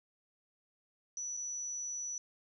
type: tone with dropouts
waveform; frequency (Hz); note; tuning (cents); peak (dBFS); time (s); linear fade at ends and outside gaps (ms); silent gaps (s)
sine; 5920; F#8; 0; -37; 1.17-2.18; 1; 1.368-1.372
effects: none